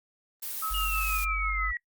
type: noise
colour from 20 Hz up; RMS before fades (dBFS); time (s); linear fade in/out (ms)
blue; -35; 0.42-1.25; 10
type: tone with tremolo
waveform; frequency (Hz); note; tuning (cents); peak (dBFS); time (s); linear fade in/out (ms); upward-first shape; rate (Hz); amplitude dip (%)
sine; 1286; E6; -43; -29; 0.62-1.71; 5; sine; 6.2; 50
type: tone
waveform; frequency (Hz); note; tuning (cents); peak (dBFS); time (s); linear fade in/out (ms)
sine; 47.89; G1; -40; -30; 0.7-1.73; 20
type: linear sweep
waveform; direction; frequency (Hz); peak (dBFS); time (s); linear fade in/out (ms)
sine; down; 2875 to 1900; -30; 0.74-1.77; 2
effects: noise-tail reverb RT60 0.1 s tail -24 dB re dry + Opus 32 kbps